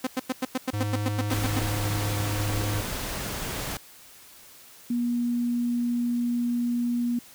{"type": "tone bursts", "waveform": "sawtooth", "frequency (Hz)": 257.5, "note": "C4", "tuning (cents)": -28, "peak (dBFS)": -20, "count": 13, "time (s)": [0.04, 1.594], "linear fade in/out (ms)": 5, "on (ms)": 30, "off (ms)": 97}
{"type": "tone with pitch glide", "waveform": "square", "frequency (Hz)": [103.83, 103.17], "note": ["G#2", "G#2"], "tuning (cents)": [0, -11], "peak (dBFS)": -27, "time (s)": [0.73, 2.81], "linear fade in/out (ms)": 10, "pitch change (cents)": -11, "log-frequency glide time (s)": [1.62, 1.76]}
{"type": "noise", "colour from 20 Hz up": "pink", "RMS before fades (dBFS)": -32, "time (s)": [1.3, 3.77], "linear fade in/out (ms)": 2}
{"type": "tone", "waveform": "sine", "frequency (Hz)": 240, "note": "B3", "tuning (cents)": -49, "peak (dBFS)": -23, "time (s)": [4.9, 7.19], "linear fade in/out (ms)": 5}
{"effects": ["white hiss -50 dBFS RMS until 7.34 s"]}